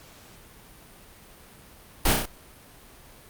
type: noise with echo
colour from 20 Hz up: pink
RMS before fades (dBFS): -20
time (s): 2.05-2.13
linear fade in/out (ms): 5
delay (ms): 32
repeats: 4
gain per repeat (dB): -3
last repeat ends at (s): 2.258
effects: pink hiss -50 dBFS RMS until 3.29 s + Opus 48 kbps